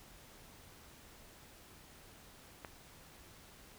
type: click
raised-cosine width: 0.5 ms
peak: -29 dBFS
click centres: 2.648 s
effects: pink hiss -58 dBFS RMS until 3.78 s